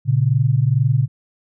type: tone pair together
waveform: sine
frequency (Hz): 117.3 / 139.49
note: A#2 / C#3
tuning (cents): +11 / +11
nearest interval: minor third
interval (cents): 300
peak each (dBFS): -16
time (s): 0.05-1.08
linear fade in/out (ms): 50
effects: none